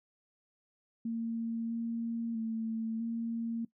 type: tone with pitch steps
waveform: sine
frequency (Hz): 228.9 / 230.8 / 224.2 / 230.1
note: A#3 / A#3 / A3 / A#3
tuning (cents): -31 / -17 / +33 / -22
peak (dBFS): -32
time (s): 1.05-3.65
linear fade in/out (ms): 5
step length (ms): 650
effects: noise-tail reverb RT60 0.1 s tail -19 dB re dry